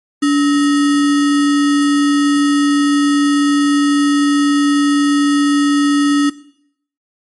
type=tone with sample-and-hold; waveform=sine; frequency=287.7 Hz; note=D4; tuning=36 cents flat; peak=-9 dBFS; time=0.22-6.3 s; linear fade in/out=10 ms; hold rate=1575 Hz; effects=noise-tail reverb RT60 0.7 s tail -18 dB re dry + MP3 48 kbps